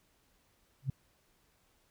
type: tone with exponential growth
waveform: sine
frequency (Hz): 133.6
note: C3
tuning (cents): +36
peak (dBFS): -26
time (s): 0.82-0.9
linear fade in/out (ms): 5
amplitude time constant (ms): 16
effects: pink hiss -71 dBFS RMS until 1.9 s